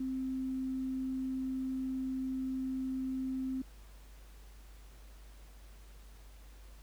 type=tone with tanh clipping; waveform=triangle; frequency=261.6 Hz; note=C4; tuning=in tune; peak=-33 dBFS; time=0-3.62 s; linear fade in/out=5 ms; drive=3 dB; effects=added 50 Hz sine -51 dBFS peak until 6.82 s + pink hiss -62 dBFS RMS until 6.82 s